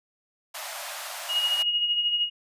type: high-pass noise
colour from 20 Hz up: pink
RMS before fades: -36 dBFS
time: 0.54-1.63 s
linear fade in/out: 10 ms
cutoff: 580 Hz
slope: 96 dB/octave
type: tone with tremolo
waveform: sine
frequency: 2878 Hz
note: F#7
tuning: 49 cents flat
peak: -20 dBFS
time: 1.28-2.3 s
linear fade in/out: 50 ms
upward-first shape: sine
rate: 13 Hz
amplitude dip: 50%
effects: resampled to 32000 Hz

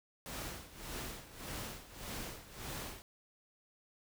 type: noise with tremolo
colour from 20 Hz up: pink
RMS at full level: -42 dBFS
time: 0.26-3.02 s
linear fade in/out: 0 ms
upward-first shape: sine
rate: 1.7 Hz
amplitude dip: 80%
effects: none

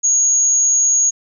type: tone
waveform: sine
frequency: 6645 Hz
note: G#8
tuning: in tune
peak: -11 dBFS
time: 0.03-1.11 s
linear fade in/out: 20 ms
effects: none

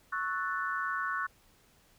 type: chord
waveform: sine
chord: F# minor seventh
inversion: second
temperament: equal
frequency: 1108.7 / 1318.5 / 1480 / 1760 Hz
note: C#6 / E6 / F#6 / A6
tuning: 0 / 0 / 0 / 0 cents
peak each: -35 / -39 / -34 / -40 dBFS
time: 0.12-1.27 s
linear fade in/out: 10 ms
effects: pink hiss -64 dBFS RMS until 1.98 s

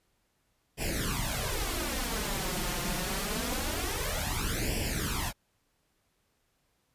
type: noise with flanger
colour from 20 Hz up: pink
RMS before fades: -32 dBFS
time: 0.77-5.33 s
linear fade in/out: 50 ms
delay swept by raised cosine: 0.38 to 5.68 ms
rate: 0.25 Hz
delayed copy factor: +0.85
effects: pink hiss -74 dBFS RMS until 6.94 s + resampled to 32000 Hz

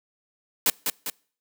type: noise with echo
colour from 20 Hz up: white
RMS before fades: -20 dBFS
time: 0.66-0.7 s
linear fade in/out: 2 ms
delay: 200 ms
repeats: 2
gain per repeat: -5 dB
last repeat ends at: 1.1 s
effects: noise-tail reverb RT60 0.5 s tail -26 dB re dry + high-pass 150 Hz 12 dB/octave

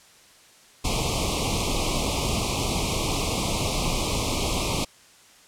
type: band-stop noise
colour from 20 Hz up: pink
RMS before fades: -25 dBFS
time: 0.84-4.85 s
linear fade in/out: 10 ms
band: 1200 to 2200 Hz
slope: 96 dB/octave
effects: white hiss -53 dBFS RMS until 5.47 s + low-pass 9000 Hz 12 dB/octave

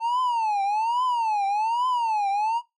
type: tone with vibrato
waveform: triangle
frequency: 895 Hz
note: A5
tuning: 29 cents sharp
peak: -19 dBFS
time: 0-2.62 s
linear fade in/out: 50 ms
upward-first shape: triangle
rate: 1.2 Hz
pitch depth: 240 cents each way
effects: noise-tail reverb RT60 0.2 s tail -21 dB re dry + MP3 48 kbps

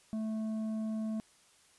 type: tone with tanh clipping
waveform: sine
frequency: 218.8 Hz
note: A3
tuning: 9 cents flat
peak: -34 dBFS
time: 0.13-1.2 s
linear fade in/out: 0 ms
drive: 7 dB
effects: white hiss -64 dBFS RMS until 1.78 s + resampled to 24000 Hz

